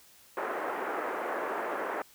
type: band-pass noise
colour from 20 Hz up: pink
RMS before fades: -34 dBFS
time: 0.37-2.02 s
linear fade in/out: 2 ms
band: 360 to 1700 Hz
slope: 24 dB/octave
effects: white hiss -58 dBFS RMS until 2.14 s